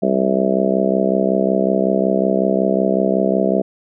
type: harmonic tone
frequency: 65.41 Hz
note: C2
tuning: in tune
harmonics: 3 / 4 / 5 / 6 / 7 / 8 / 9 / 10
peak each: -19 / -24 / -24 / -21 / -24 / -24 / -24 / -20 dBFS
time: 0.02-3.62 s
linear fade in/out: 10 ms
effects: none